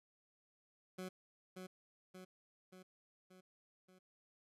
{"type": "tone with echo", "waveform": "20% pulse", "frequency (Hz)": 185, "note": "F#3", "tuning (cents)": 0, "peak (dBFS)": -39, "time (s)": [0.98, 1.09], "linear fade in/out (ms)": 10, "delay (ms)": 580, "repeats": 5, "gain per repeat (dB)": -4, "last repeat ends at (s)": 3.99, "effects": ["resampled to 32000 Hz"]}